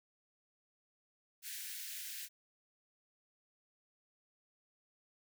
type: high-pass noise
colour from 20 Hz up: white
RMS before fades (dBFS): -45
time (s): 1.42-2.29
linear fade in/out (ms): 50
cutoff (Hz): 1500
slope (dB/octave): 96
effects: none